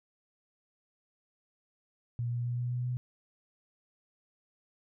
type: tone with pitch steps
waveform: sine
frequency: 119.4 / 120.37 / 121.35 / 122.33 / 123.33 / 124.33 Hz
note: A#2 / B2 / B2 / B2 / B2 / B2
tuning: +42 / -44 / -30 / -16 / -2 / +12 cents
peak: -30 dBFS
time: 2.19-2.97 s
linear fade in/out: 0 ms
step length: 130 ms
effects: none